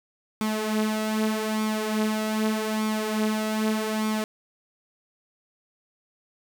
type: tone with flanger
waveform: sawtooth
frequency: 216.4 Hz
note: A3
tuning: 29 cents flat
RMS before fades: -26 dBFS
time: 0.41-4.24 s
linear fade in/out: 0 ms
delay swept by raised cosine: 0.86 to 6.16 ms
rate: 0.82 Hz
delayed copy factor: +0.6
effects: none